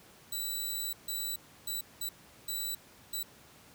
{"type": "tone bursts at uneven times", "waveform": "10% pulse", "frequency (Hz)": 3951, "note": "B7", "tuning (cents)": 0, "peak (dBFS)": -26, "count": 6, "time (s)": [[0.32, 0.93], [1.08, 1.36], [1.67, 1.81], [2.01, 2.09], [2.48, 2.75], [3.13, 3.23]], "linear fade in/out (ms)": 5, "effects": ["pink hiss -57 dBFS RMS until 3.74 s", "high-pass 80 Hz 12 dB/octave"]}